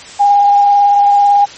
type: tone with vibrato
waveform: sine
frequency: 811 Hz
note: G#5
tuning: 41 cents flat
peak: -5 dBFS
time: 0.19-1.46 s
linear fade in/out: 20 ms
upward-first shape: triangle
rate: 18 Hz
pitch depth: 16 cents each way
effects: white hiss -32 dBFS RMS until 1.57 s + MP3 32 kbps